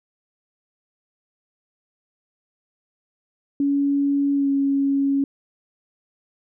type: tone with pitch glide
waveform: sine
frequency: 281.6 to 276.9 Hz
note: C#4 to C#4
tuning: +27 to -2 cents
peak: -17 dBFS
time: 3.6-5.24 s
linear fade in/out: 2 ms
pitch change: -29 cents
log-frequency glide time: 4.34-4.49 s
effects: none